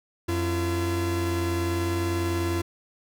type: tone pair together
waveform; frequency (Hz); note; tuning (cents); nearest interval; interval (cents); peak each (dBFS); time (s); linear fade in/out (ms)
45% pulse; 89.9 / 339.4; F#2 / F4; -49 / -49; octave + major seventh; 2300; -27; 0.28-2.62; 10
effects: none